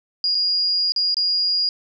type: tone with dropouts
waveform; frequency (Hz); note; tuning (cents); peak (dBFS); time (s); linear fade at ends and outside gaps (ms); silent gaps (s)
sine; 4858; D#8; -42; -17; 0.24-1.69; 1; 0.347-0.351 / 0.921-0.962 / 1.144-1.168
effects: none